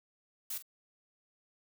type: noise with echo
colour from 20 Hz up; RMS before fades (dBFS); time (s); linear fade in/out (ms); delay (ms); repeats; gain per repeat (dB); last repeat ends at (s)
blue; -38; 0.5-0.58; 5; 45; 1; -13; 0.625
effects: none